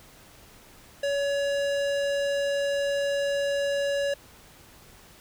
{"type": "tone with hard clipping", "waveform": "sine", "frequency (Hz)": 564, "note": "C#5", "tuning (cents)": 30, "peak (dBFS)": -26, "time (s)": [1.03, 4.14], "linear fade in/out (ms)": 5, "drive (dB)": 18, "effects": ["pink hiss -52 dBFS RMS until 5.2 s"]}